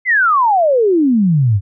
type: exponential sweep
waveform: sine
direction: down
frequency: 2111 to 92.5 Hz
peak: -9 dBFS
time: 0.05-1.61 s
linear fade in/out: 50 ms
effects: none